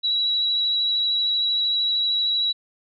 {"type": "tone with vibrato", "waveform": "sine", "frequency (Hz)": 3901, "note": "B7", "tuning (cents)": -22, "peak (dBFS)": -19, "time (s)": [0.03, 2.53], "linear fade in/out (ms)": 20, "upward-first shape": "sine", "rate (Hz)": 13, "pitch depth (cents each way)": 14, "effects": []}